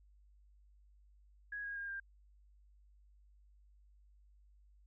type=tone with pitch steps; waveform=sine; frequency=1661.2 / 1638.3 / 1615.8 / 1593.5 Hz; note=G#6 / G#6 / G#6 / G6; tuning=0 / -24 / -48 / +28 cents; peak=-40 dBFS; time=1.52-2 s; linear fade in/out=5 ms; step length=120 ms; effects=added 50 Hz sine -62 dBFS peak until 4.86 s